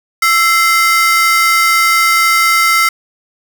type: ring-modulated tone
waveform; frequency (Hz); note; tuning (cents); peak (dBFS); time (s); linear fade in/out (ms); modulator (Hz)
45% pulse; 1707; G#6; +47; -5; 0.22-2.89; 5; 378
effects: none